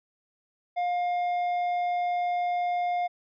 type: tone with tanh clipping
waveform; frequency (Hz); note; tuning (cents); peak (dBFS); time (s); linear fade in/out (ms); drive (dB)
sine; 709; F5; +26; -26; 0.76-3.08; 20; 7
effects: none